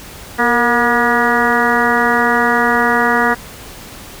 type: harmonic tone with a mistuned harmonic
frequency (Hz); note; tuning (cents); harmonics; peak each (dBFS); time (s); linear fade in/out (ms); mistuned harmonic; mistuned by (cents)
240; B3; -49; 1 / 2 / 3 / 4 / 5 / 6 / 7 / 8; -19 / -19 / -19 / -19 / -19 / -19 / -19 / -19; 0.38-3.35; 20; 2; -50
effects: pink hiss -34 dBFS RMS until 4.2 s